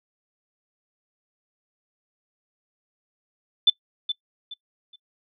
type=tone with echo; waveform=sine; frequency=3520 Hz; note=A7; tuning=in tune; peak=-11 dBFS; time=3.67-3.7 s; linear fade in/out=5 ms; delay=420 ms; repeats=3; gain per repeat=-11 dB; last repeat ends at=4.96 s; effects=noise-tail reverb RT60 0.1 s tail -22 dB re dry